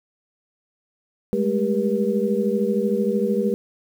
sine tone cluster, 201.5 / 214.6 / 396.2 / 479.5 Hz, G3 / A3 / G4 / A#4, +48 / -43 / +18 / +49 cents, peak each -24 dBFS, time 1.33-3.54 s, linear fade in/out 0 ms, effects 8-bit

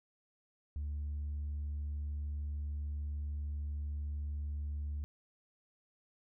triangle tone with tanh clipping, 73.42 Hz, D2, in tune, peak -36 dBFS, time 0.76-5.04 s, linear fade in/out 0 ms, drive 6 dB, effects none

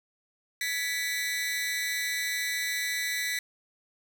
sawtooth tone with amplitude modulation, 1975.5 Hz, B6, in tune, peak -21 dBFS, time 0.61-3.39 s, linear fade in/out 2 ms, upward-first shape sine, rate 286 Hz, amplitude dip 90%, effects 8-bit

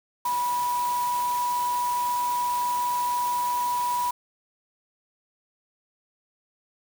sine tone in noise, 977 Hz, B5, 19 cents flat, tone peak -23 dBFS, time 0.25-4.11 s, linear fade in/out 5 ms, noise white, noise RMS -37 dBFS, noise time 0.25-4.11 s, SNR +11 dB, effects none

